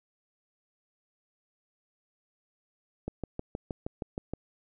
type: click train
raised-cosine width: 2 ms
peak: -20 dBFS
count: 9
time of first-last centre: 3.08-4.336 s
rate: 6.37 Hz
effects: none